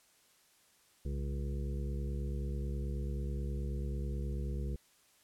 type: harmonic tone with a mistuned harmonic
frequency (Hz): 69.3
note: C#2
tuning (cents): 0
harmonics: 1 / 2 / 3 / 5 / 6 / 7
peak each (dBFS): -35 / -41 / -45 / -49 / -51 / -52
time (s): 1.05-4.76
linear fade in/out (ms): 5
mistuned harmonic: 1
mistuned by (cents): -140
effects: white hiss -67 dBFS RMS until 5.23 s + low-pass 12000 Hz 12 dB/octave